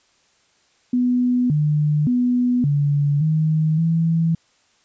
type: tone with pitch steps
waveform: sine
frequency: 247.6 / 149.9 / 246.6 / 144.1 / 156.5 / 164.4 Hz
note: B3 / D3 / B3 / D3 / D#3 / E3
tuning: +5 / +36 / -2 / -33 / +10 / -4 cents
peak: -15 dBFS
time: 0.93-4.35 s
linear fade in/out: 5 ms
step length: 570 ms
effects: white hiss -60 dBFS RMS until 4.84 s + resampled to 16000 Hz